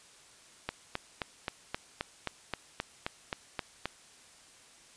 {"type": "click train", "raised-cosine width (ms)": 0.3, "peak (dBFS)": -16, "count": 13, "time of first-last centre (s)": [0.69, 3.856], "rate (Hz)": 3.79, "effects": ["white hiss -57 dBFS RMS until 4.96 s", "resampled to 22050 Hz"]}